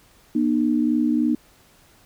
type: tone pair together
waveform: sine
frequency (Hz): 240 / 303.2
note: B3 / D#4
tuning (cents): -49 / -45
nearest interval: major third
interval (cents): 404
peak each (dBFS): -20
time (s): 0.35-1.35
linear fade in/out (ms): 5
effects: pink hiss -55 dBFS RMS until 2.05 s